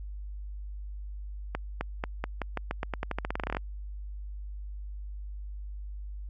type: accelerating click train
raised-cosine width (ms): 0.5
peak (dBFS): -15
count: 22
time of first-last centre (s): 1.55-3.569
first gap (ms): 260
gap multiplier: 0.88
effects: added 50 Hz sine -36 dBFS peak until 6.29 s + MP3 64 kbps